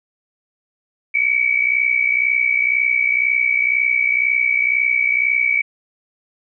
sine tone pair together, 2245 / 2307 Hz, C#7 / D7, +21 / -31 cents, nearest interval unison, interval 48 cents, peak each -17 dBFS, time 1.14-5.62 s, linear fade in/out 10 ms, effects none

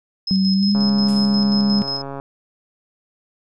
sine tone with tremolo, 5140 Hz, E8, 45 cents flat, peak -21 dBFS, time 0.27-2.02 s, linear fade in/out 5 ms, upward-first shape square, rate 5.6 Hz, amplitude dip 50%
sine tone with pitch glide, 190.8 to 203.3 Hz, G3 to G#3, -47 to -37 cents, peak -14 dBFS, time 0.31-1.82 s, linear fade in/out 0 ms, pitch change +110 cents, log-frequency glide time 0.53-0.74 s
click train, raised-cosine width 1 ms, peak -17 dBFS, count 201, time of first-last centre 0.75-2.199 s, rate 138 Hz
blue noise with exponential decay, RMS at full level -33 dBFS, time 1.08-1.59 s, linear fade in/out 5 ms, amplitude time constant 110 ms
effects resampled to 24000 Hz

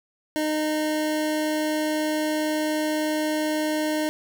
25% pulse tone, 307.3 Hz, D#4, 21 cents flat, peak -19 dBFS, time 0.36-4.09 s, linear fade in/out 0 ms, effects none

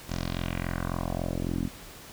10% pulse tone with low-pass filter sweep, 43.66 Hz, F1, in tune, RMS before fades -31 dBFS, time 0.07-1.7 s, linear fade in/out 50 ms, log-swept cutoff 6800 to 240 Hz, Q 2.6, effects pink hiss -46 dBFS RMS until 2.12 s

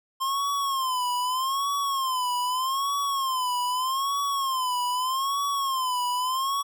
square tone with vibrato, 1053 Hz, C6, 11 cents sharp, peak -25 dBFS, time 0.2-6.63 s, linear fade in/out 20 ms, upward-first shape sine, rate 0.81 Hz, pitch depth 120 cents each way, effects none

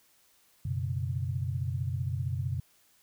sine chord, F# suspended fourth, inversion none, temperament just, 92.5 / 123.33 / 138.75 Hz, F#2 / B2 / C#3, 0 / -2 / +2 cents, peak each -33 / -33 / -35 dBFS, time 0.65-2.6 s, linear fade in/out 5 ms, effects white hiss -65 dBFS RMS until 3.02 s

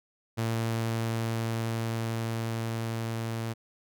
sawtooth tone with level ramp, 113.9 Hz, A#2, 40 cents flat, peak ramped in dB -23 to -27 dBFS, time 0.37-3.54 s, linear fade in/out 20 ms, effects none

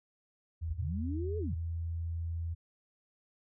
sine tone with pitch glide, 82.3 to 83.4 Hz, E2 to E2, -2 to +21 cents, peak -33 dBFS, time 0.61-2.55 s, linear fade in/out 20 ms, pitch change +23 cents, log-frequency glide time 1.22-1.44 s
sine linear two-way sweep, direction up then down, 36.71 to 440 to 49.73 Hz, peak -36 dBFS, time 0.68-1.57 s, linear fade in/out 20 ms, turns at 1.38 s
effects none

